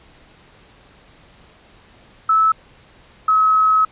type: tone pair in turn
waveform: sine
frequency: 1305 / 1282.6 Hz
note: E6 / E6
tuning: -18 / -48 cents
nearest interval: unison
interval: 30 cents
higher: first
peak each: -11 / -11 dBFS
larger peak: neither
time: 2.29-2.52 / 3.28-3.85 s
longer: second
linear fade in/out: 5 ms
effects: pink hiss -49 dBFS RMS until 3.91 s + resampled to 8000 Hz